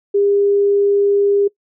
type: tone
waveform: sine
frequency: 403.1 Hz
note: G4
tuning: 48 cents sharp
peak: -11 dBFS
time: 0.14-1.48 s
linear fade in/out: 10 ms
effects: noise-tail reverb RT60 0.1 s tail -22 dB re dry